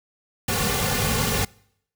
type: noise with comb filter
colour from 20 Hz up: pink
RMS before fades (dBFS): -23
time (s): 0.48-1.45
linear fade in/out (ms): 5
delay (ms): 3.1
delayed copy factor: -1
effects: noise-tail reverb RT60 0.7 s tail -25 dB re dry